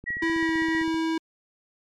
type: click train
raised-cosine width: 3 ms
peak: -29 dBFS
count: 15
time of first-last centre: 0.04-0.943 s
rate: 15.5 Hz
type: tone with tremolo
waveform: sine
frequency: 1916 Hz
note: A#6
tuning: 47 cents sharp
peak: -25 dBFS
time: 0.06-0.84 s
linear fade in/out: 20 ms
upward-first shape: triangle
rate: 6 Hz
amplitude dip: 45%
type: tone with pitch glide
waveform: square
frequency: 329.6 to 324.1 Hz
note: E4 to E4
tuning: 0 to -29 cents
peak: -24 dBFS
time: 0.22-1.18 s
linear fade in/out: 5 ms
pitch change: -29 cents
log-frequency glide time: 0.34-0.54 s
effects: low-pass 5000 Hz 12 dB/octave + MP3 96 kbps